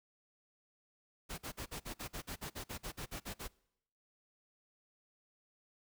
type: noise bursts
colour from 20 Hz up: pink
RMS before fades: -43 dBFS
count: 16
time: 1.29-3.482 s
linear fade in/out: 20 ms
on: 92 ms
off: 48 ms
effects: noise-tail reverb RT60 0.8 s tail -24 dB re dry